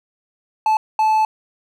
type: tone bursts at uneven times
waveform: triangle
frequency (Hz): 870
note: A5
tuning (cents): -20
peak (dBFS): -11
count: 2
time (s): 0.66-0.77 / 0.99-1.25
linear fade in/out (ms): 2
effects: none